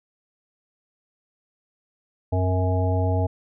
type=harmonic tone with a mistuned harmonic; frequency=92.5 Hz; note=F#2; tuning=in tune; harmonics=1 / 3 / 5 / 7 / 9; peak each=-20 / -30 / -30 / -29 / -32 dBFS; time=2.32-3.27 s; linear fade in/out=10 ms; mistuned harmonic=3; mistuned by=-56 cents; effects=none